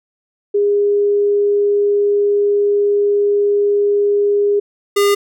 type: tone pair in turn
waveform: sine / square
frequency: 408.3 / 404.8 Hz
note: G#4 / G#4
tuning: -29 / -44 cents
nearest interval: unison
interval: 15 cents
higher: first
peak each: -11 dBFS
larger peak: neither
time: 0.54-4.6 / 4.96-5.15 s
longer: first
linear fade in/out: 10 ms
effects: none